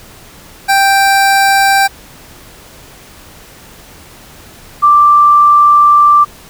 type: tone pair in turn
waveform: 25% pulse / sine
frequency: 785 / 1176.2 Hz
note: G5 / D6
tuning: +2 / +2 cents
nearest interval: perfect fifth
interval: 700 cents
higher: second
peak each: -3 dBFS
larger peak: neither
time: 0.68-1.88 / 4.82-6.25 s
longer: second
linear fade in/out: 20 ms
effects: pink hiss -37 dBFS RMS until 6.49 s